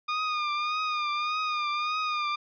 sawtooth tone with vibrato, 1220 Hz, D#6, 34 cents flat, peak -23 dBFS, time 0.08-2.36 s, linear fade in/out 10 ms, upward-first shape triangle, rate 1.7 Hz, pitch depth 58 cents each way, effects resampled to 11025 Hz

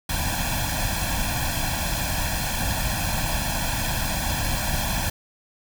pink noise with comb filter, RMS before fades -25 dBFS, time 0.09-5.1 s, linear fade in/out 5 ms, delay 1.2 ms, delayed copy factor +1, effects none

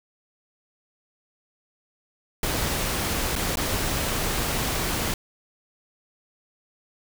pink noise with dropouts, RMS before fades -26 dBFS, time 2.43-5.14 s, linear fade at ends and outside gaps 2 ms, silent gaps 3.355-3.361 / 3.557-3.571 s, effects none

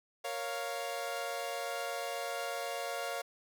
sawtooth chord, Bb minor, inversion none, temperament equal, 466.2 / 554.4 / 698.5 Hz, Bb4 / Db5 / F5, 0 / 0 / 0 cents, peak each -39 / -36 / -35 dBFS, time 0.24-3.22 s, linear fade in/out 10 ms, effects none

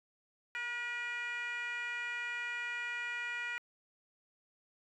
sine tone with frequency modulation, 1926 Hz, B6, 44 cents flat, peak -34 dBFS, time 0.55-3.58 s, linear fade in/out 0 ms, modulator 487 Hz, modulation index 1.3, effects tanh soft clip ceiling -34 dBFS

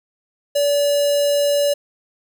square tone with notch filter, 575 Hz, D5, 37 cents flat, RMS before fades -17 dBFS, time 0.55-1.74 s, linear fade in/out 10 ms, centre 1600 Hz, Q 1.3, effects none

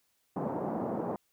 pink band-pass noise, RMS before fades -34 dBFS, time 0.36-1.16 s, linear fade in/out 2 ms, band 160 to 910 Hz, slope 24 dB/octave, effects white hiss -74 dBFS RMS until 1.32 s

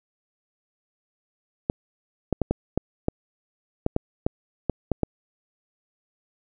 clicks, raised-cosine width 2 ms, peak -8 dBFS, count 12, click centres 1.699 / 2.327 / 2.417 / 2.51 / 2.776 / 3.084 / 3.864 / 3.964 / 4.265 / 4.697 / 4.917 / 5.033 s, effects none

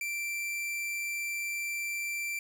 45% pulse tone, 2349 Hz, D7, in tune, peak -32 dBFS, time 0.01-2.39 s, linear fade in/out 2 ms, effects none

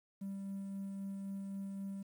triangle tone with tremolo, 196 Hz, G3, in tune, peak -36 dBFS, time 0.21-2.03 s, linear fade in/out 10 ms, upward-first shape sine, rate 3.8 Hz, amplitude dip 25%, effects tanh soft clip ceiling -34 dBFS + 11-bit

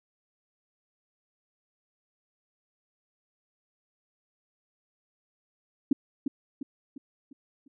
sine tone with echo, 276 Hz, C#4, 7 cents flat, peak -17 dBFS, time 5.91-5.93 s, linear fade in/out 5 ms, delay 350 ms, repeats 5, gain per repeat -7 dB, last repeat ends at 7.68 s, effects none

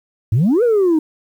sine exponential two-way sweep, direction up then down, 98 to 500 to 302.5 Hz, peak -9 dBFS, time 0.32-0.99 s, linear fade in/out 5 ms, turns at 0.63 s, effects tanh soft clip ceiling -9 dBFS + 8-bit

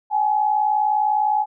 sine tone pair together, 786 / 845.9 Hz, G5 / G#5, +4 / +32 cents, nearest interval minor second, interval 128 cents, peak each -23 / -17 dBFS, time 0.1-1.46 s, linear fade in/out 50 ms, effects none

